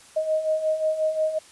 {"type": "beating tone pair", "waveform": "sine", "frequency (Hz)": [622.3, 627.9], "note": ["D#5", "D#5"], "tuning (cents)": [0, 16], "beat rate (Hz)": 5.6, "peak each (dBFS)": [-28, -22], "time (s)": [0.16, 1.39], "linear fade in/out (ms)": 10, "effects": ["white hiss -50 dBFS RMS until 1.51 s", "resampled to 24000 Hz"]}